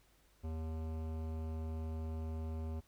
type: tone with hard clipping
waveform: sine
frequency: 79.8 Hz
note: D#2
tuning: 44 cents sharp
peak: -40 dBFS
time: 0.43-2.81 s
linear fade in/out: 20 ms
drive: 17 dB
effects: added 50 Hz sine -70 dBFS peak until 2.87 s + pink hiss -70 dBFS RMS until 2.87 s